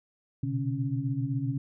sine tone cluster, 120 / 127.6 / 143.5 / 275.6 Hz, B2 / C3 / D3 / C#4, -49 / -43 / -40 / -10 cents, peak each -38 / -30 / -33 / -33 dBFS, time 0.43-1.58 s, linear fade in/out 5 ms, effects none

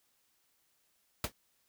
pink noise with exponential decay, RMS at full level -29 dBFS, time 1.24-1.32 s, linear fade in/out 2 ms, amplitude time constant 17 ms, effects white hiss -74 dBFS RMS until 1.68 s

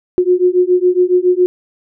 sine beating tone pair, 358 / 365.2 Hz, F4 / F#4, +43 / -23 cents, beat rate 7.2 Hz, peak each -12 dBFS, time 0.18-1.46 s, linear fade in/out 0 ms, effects none

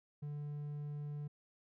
triangle tone, 146.83 Hz, D3, in tune, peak -38 dBFS, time 0.22-1.28 s, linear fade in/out 10 ms, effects none

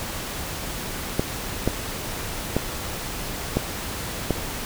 clicks, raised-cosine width 2 ms, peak -6 dBFS, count 5, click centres 1.195 / 1.676 / 2.566 / 3.57 / 4.307 s, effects pink hiss -31 dBFS RMS until 4.65 s

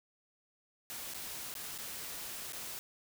white noise with dropouts, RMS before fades -43 dBFS, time 0.9-2.79 s, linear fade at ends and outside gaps 0 ms, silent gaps 1.137-1.145 / 1.54-1.552 / 1.779-1.786 / 2.523-2.532 s, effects none

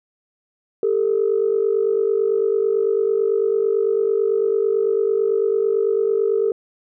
sine tone pair together, 399.8 / 448.8 Hz, G4 / A4, +34 / +34 cents, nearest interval major second, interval 200 cents, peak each -18 dBFS, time 0.83-6.52 s, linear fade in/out 2 ms, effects tanh soft clip ceiling -9 dBFS

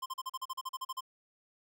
square tone bursts, 1046.5 Hz, C6, in tune, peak -36 dBFS, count 13, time 0.02-1.008 s, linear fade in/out 10 ms, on 40 ms, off 39 ms, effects none

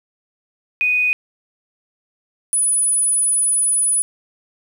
sine tone pair in turn, 2486 / 9910 Hz, D#7 / D#9, -2 / -8 cents, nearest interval 2 octaves, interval 2394 cents, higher second, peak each -14 dBFS, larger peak neither, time 0.81-1.13 / 2.53-4.02 s, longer second, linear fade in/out 0 ms, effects 8-bit

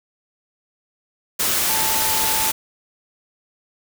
sine tone in noise, 880 Hz, A5, in tune, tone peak -26 dBFS, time 1.69-2.51 s, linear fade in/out 10 ms, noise white, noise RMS -20 dBFS, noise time 1.39-2.52 s, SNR -9 dB, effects none

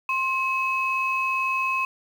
sine tone pair together, 1059 / 2563 Hz, C6 / E7, +21 / -49 cents, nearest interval octave + minor third, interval 1530 cents, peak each -24 dBFS, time 0.09-1.85 s, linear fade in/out 2 ms, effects tanh soft clip ceiling -14 dBFS + 8-bit

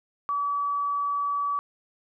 sine tone, 1145 Hz, D6, 44 cents flat, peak -24 dBFS, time 0.29-1.59 s, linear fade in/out 0 ms, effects none

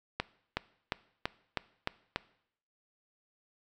accelerating click train, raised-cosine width 0.3 ms, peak -14 dBFS, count 7, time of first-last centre 0.2-2.16 s, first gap 370 ms, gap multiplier 0.95, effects noise-tail reverb RT60 0.7 s tail -20 dB re dry

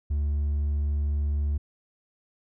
sine tone with hard clipping, 73 Hz, D2, 10 cents flat, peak -24 dBFS, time 0.1-1.58 s, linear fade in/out 10 ms, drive 2 dB, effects none

